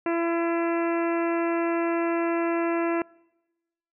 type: harmonic tone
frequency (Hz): 336.8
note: E4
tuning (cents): +37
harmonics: 1 / 2 / 3 / 4 / 5 / 6 / 7 / 8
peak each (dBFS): -24 / -30 / -34 / -36 / -38 / -40 / -41 / -42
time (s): 0.06-3.02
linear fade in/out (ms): 2
effects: noise-tail reverb RT60 1.0 s tail -25 dB re dry